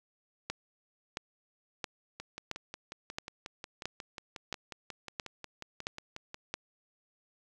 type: two click trains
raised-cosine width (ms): 0.2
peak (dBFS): -17 / -24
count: 10 / 24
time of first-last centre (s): 0.5-6.54 / 2.2-6.344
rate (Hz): 1.49 / 5.55
effects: none